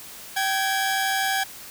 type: tone pair together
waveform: sawtooth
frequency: 774.5 / 1661.2 Hz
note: G5 / G#6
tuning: -21 / 0 cents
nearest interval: octave + minor second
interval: 1321 cents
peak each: -20 / -22 dBFS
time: 0.36-1.44 s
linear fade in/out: 10 ms
effects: white hiss -41 dBFS RMS until 1.7 s